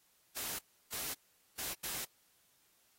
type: noise bursts at uneven times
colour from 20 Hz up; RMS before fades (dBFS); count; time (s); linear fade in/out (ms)
white; -40; 4; 0.36-0.59 / 0.92-1.14 / 1.58-1.74 / 1.83-2.05; 10
effects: white hiss -71 dBFS RMS until 2.98 s + AAC 48 kbps